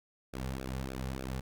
sawtooth tone with flanger, 65.41 Hz, C2, in tune, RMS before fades -38 dBFS, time 0.33-1.41 s, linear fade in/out 10 ms, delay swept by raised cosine 0.97 to 3.17 ms, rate 3.4 Hz, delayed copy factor -0.85, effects none

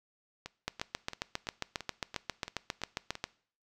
two click trains, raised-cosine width 0.2 ms, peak -15 / -23 dBFS, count 20 / 9, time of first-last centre 0.68-3.241 / 0.46-3.154 s, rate 7.42 / 2.97 Hz, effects noise-tail reverb RT60 0.5 s tail -21 dB re dry

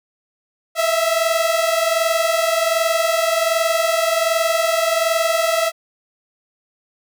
sawtooth tone pair together, 647.7 / 669 Hz, E5 / E5, -31 / +25 cents, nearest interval minor second, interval 56 cents, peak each -15 dBFS, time 0.75-5.72 s, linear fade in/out 50 ms, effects none

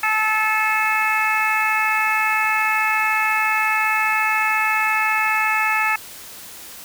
harmonic tone, 434.4 Hz, A4, 22 cents flat, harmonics 2 / 3 / 4 / 5 / 6, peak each -23 / -23 / -23 / -23 / -23 dBFS, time 0.03-5.96 s, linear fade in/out 5 ms, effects white hiss -38 dBFS RMS until 6.84 s

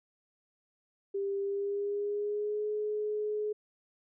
sine tone with pitch glide, 396.6 to 422.6 Hz, G4 to G#4, +20 to +30 cents, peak -30 dBFS, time 1.14-3.53 s, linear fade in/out 10 ms, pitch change +110 cents, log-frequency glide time 1.4-2.66 s, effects none

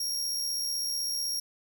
sawtooth tone with amplitude modulation, 5588 Hz, F8, in tune, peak -25 dBFS, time 0-1.4 s, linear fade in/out 5 ms, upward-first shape sine, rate 75.9 Hz, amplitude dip 35%, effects none

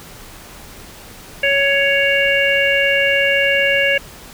harmonic tone, 557 Hz, C#5, 8 cents sharp, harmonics 1 / 3 / 4 / 5, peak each -18 / -18 / -18 / -18 dBFS, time 1.43-3.98 s, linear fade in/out 5 ms, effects pink hiss -38 dBFS RMS until 4.33 s

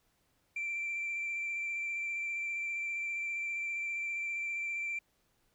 sine tone with vibrato, 2349 Hz, D7, in tune, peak -32 dBFS, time 0.56-4.99 s, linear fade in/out 5 ms, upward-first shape sine, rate 15 Hz, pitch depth 14 cents each way, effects tanh soft clip ceiling -31 dBFS + pink hiss -74 dBFS RMS until 5.54 s

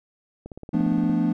click train, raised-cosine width 2 ms, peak -24 dBFS, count 12, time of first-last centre 0.46-1.096 s, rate 17.3 Hz
triangle chord, B half-diminished seventh, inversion second, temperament equal with one note detuned, 172.11 / 220 / 246.9 / 293.7 Hz, F3 / A3 / B3 / D4, -25 / 0 / 0 / 0 cents, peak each -23 dBFS, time 0.73-1.33 s, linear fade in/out 10 ms
effects none

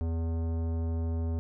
sine tone with tanh clipping, 82.41 Hz, E2, in tune, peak -30 dBFS, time 0.01-1.39 s, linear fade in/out 0 ms, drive 16 dB, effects none

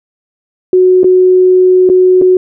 sine tone with dropouts, 368.3 Hz, F#4, 8 cents flat, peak -3 dBFS, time 0.73-2.37 s, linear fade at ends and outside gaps 2 ms, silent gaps 1.033-1.043 / 1.891-1.898 / 2.215-2.22 s, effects none

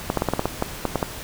clicks, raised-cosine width 1 ms, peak -6 dBFS, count 11, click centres 0.101 / 0.173 / 0.221 / 0.287 / 0.336 / 0.394 / 0.456 / 0.624 / 0.853 / 0.957 / 1.028 s, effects pink hiss -35 dBFS RMS until 1.23 s

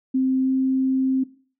sine tone with pitch glide, 261.6 to 263.1 Hz, C4 to C4, 0 to +10 cents, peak -17 dBFS, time 0.14-1.24 s, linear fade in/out 10 ms, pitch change +10 cents, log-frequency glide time 0.43-0.49 s, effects noise-tail reverb RT60 0.4 s tail -17 dB re dry

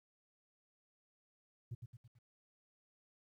sine tone with echo, 118.1 Hz, A#2, 23 cents sharp, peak -38 dBFS, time 1.71-1.75 s, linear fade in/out 10 ms, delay 110 ms, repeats 4, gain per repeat -6 dB, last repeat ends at 2.19 s, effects tanh soft clip ceiling -39 dBFS + 13-bit

